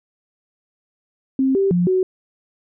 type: tone with pitch steps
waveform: sine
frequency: 265.6 / 391 / 176.3 / 372.5 Hz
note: C4 / G4 / F3 / F#4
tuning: +26 / -4 / +17 / +12 cents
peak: -14 dBFS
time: 1.39-2.03 s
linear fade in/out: 2 ms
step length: 160 ms
effects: none